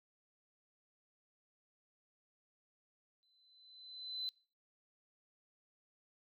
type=tone with exponential growth; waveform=sine; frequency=4031 Hz; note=B7; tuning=35 cents sharp; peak=-35 dBFS; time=3.23-4.29 s; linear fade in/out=0 ms; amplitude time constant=230 ms; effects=noise-tail reverb RT60 0.4 s tail -26 dB re dry + tanh soft clip ceiling -31 dBFS